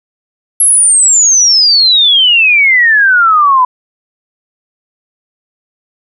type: exponential sweep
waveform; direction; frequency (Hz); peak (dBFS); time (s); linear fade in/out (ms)
sine; down; 11280 to 987.8; -4; 0.6-3.65; 5
effects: none